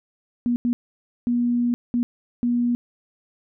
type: tone bursts at uneven times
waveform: sine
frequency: 240.8 Hz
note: B3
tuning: 44 cents flat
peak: -18 dBFS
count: 5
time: 0.46-0.56 / 0.65-0.73 / 1.27-1.74 / 1.94-2.03 / 2.43-2.75 s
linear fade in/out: 0 ms
effects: none